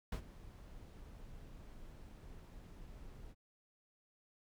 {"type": "noise with ADSR envelope", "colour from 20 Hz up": "brown", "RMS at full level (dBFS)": -35, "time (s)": [0.12, 3.35], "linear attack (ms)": 4, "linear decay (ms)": 84, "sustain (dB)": -18, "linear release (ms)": 46, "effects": []}